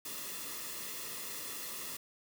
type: noise with comb filter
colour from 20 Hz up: white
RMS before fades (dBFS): -42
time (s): 0.05-1.97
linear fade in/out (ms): 5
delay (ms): 1.3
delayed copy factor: -0.65
effects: none